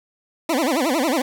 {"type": "tone with vibrato", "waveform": "20% pulse", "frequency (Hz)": 288.8, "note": "D4", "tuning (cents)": -29, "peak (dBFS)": -13, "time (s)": [0.49, 1.22], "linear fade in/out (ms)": 5, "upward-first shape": "sine", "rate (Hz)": 11, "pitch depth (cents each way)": 280, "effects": []}